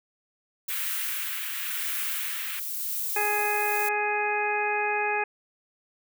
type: noise with tremolo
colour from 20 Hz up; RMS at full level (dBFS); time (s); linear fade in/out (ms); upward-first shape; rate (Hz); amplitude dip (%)
violet; -30; 0.68-3.89; 5; sine; 0.95; 35
type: band-pass noise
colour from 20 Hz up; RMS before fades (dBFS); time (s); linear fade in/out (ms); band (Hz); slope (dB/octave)
white; -39; 0.69-2.6; 10; 1400 to 3200; 24
type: harmonic tone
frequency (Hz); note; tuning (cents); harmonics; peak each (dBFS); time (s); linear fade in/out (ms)
417.2; G#4; +8; 1 / 2 / 3 / 4 / 5 / 6; -31 / -28 / -38 / -31 / -36 / -30; 3.16-5.24; 5
effects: none

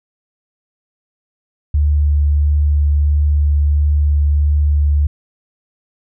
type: tone with vibrato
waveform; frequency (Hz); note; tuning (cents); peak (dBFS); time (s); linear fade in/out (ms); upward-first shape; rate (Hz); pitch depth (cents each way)
sine; 73.4; D2; 0; -10; 1.74-5.07; 5; triangle; 1.5; 12
effects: none

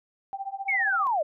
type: tone with tremolo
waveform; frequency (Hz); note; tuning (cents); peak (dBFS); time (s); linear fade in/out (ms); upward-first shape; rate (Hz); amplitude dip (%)
sine; 784; G5; 0; -27; 0.33-1.07; 0; triangle; 15; 100
type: linear sweep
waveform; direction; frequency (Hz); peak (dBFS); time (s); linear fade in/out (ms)
sine; down; 2266 to 560; -22; 0.68-1.23; 10
effects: none

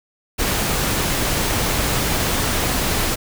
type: noise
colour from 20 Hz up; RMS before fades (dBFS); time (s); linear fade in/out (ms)
pink; -20; 0.38-3.16; 20
effects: none

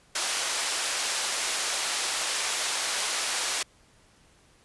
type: band-pass noise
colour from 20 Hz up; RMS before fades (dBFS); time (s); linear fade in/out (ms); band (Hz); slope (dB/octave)
white; -29; 0.15-3.63; 5; 540 to 8100; 12
effects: pink hiss -60 dBFS RMS until 4.64 s + resampled to 24000 Hz

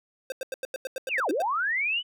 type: tone bursts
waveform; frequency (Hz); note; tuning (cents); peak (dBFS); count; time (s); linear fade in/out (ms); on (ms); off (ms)
square; 523.3; C5; 0; -30; 11; 0.3-1.421; 2; 21; 89
type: linear two-way sweep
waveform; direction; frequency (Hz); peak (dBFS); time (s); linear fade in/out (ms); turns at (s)
sine; down then up; 3057 to 272.2 to 3042; -24; 1.08-2.03; 50; 1.3
effects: none

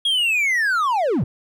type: linear sweep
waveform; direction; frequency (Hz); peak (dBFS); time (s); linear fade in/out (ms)
triangle; down; 3322 to 89.3; -15; 0.05-1.24; 5
effects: none

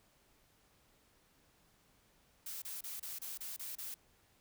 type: noise bursts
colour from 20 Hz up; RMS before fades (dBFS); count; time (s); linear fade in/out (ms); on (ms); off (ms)
blue; -44; 8; 2.46-3.943; 5; 160; 29
effects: pink hiss -70 dBFS RMS until 4.4 s

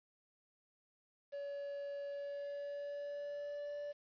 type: tone with pitch glide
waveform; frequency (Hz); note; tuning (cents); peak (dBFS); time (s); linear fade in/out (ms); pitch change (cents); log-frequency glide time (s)
triangle; 567 to 581.6; C#5 to D5; +39 to -17; -39; 1.32-3.93; 20; +44; 2.11-3.77
effects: resampled to 11025 Hz + 11-bit

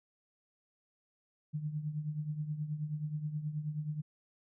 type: tone with tremolo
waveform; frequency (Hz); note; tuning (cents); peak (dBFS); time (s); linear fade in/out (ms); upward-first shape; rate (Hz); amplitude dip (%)
sine; 151.3; D#3; -48; -31; 1.53-4.02; 20; triangle; 9.4; 75
effects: none

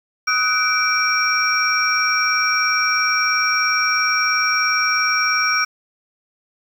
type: tone cluster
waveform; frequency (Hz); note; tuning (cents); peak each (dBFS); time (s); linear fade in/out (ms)
sine; 1267 / 1490 / 2322 / 5580; D#6 / F#6 / D7 / F8; +31 / +12 / -20 / -2; -21; 0.27-5.65; 10
effects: 7-bit

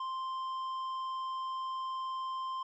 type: tone with tanh clipping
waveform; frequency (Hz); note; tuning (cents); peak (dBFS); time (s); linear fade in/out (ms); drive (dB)
sine; 1046.5; C6; 0; -36; 0-2.63; 5; 7
effects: none

